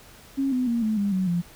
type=tone with pitch steps; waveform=sine; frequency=272.3 / 252.6 / 234.3 / 217.4 / 201.7 / 187.06 / 173.53 Hz; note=C#4 / B3 / A#3 / A3 / G3 / F#3 / F3; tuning=-31 / +39 / +9 / -21 / +50 / +19 / -11 cents; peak=-21 dBFS; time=0.37-1.42 s; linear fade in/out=20 ms; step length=150 ms; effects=pink hiss -49 dBFS RMS until 1.55 s